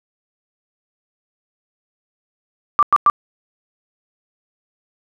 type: tone bursts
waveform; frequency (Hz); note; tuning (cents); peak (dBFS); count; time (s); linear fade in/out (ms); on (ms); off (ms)
sine; 1174.7; D6; 0; -8; 3; 2.79-3.099; 0; 37; 99
effects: none